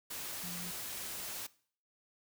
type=tone in noise; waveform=sine; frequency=175.9 Hz; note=F3; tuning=13 cents sharp; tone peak=-44 dBFS; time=0.43-0.71 s; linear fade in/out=10 ms; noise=white; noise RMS=-42 dBFS; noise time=0.1-1.47 s; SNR=-5 dB; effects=noise-tail reverb RT60 0.5 s tail -20 dB re dry

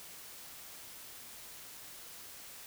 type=silence; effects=white hiss -50 dBFS RMS until 2.66 s

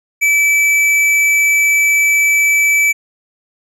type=tone with hard clipping; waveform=sine; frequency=2308 Hz; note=D7; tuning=31 cents flat; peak=-11 dBFS; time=0.21-2.93 s; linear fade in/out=20 ms; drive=11 dB; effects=none

